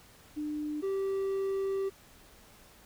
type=tone pair in turn; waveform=sine / triangle; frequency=300 / 389 Hz; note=D4 / G4; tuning=+37 / -13 cents; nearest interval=major third; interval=450 cents; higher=second; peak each=-32 / -27 dBFS; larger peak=second; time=0.36-0.82 / 0.82-1.9 s; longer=second; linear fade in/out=20 ms; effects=pink hiss -57 dBFS RMS until 2.85 s